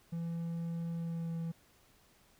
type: tone with pitch glide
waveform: triangle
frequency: 167.7 to 165.68 Hz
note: E3 to E3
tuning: +30 to +9 cents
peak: -33 dBFS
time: 0.12-1.52 s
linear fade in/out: 10 ms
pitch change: -21 cents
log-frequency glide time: 0.92-1.39 s
effects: pink hiss -66 dBFS RMS until 2.39 s